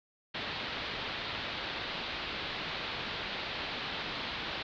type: low-pass noise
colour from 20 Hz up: white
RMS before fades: -38 dBFS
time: 0.34-4.63 s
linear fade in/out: 10 ms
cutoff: 4200 Hz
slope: 48 dB/octave
effects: none